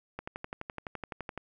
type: click train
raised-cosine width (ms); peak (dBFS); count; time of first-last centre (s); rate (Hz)
0.5; -22; 15; 0.19-1.376; 11.8
effects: none